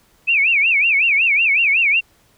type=tone with vibrato; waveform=sine; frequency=2465 Hz; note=D#7; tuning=17 cents flat; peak=-12 dBFS; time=0.27-2.01 s; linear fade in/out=20 ms; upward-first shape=sine; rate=5.4 Hz; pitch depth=210 cents each way; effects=pink hiss -56 dBFS RMS until 2.37 s